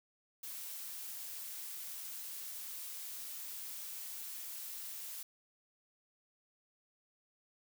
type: noise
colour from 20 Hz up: blue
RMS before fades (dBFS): -45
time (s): 0.43-5.23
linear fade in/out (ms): 5
effects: none